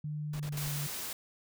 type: tone with pitch glide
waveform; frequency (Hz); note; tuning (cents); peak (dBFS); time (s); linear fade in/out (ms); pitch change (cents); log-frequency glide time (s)
sine; 150.3 to 144.93; D3 to D3; +40 to -23; -34; 0.04-0.87; 5; -63; 0.27-0.73
type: noise bursts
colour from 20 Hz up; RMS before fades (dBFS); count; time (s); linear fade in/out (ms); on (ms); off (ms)
pink; -46; 4; 0.33-0.684; 5; 69; 26
type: noise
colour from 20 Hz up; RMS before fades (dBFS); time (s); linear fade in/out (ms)
white; -39; 0.57-1.13; 2
effects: none